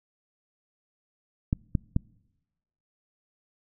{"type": "clicks", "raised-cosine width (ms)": 5, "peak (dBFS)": -11, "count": 3, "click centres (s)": [1.529, 1.752, 1.964], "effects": ["noise-tail reverb RT60 1.0 s tail -26 dB re dry"]}